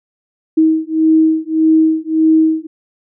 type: beating tone pair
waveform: sine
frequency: 317 / 318.7 Hz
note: D#4 / D#4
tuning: +32 / +42 cents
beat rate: 1.7 Hz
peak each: -12 dBFS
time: 0.57-2.67 s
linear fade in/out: 10 ms
effects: none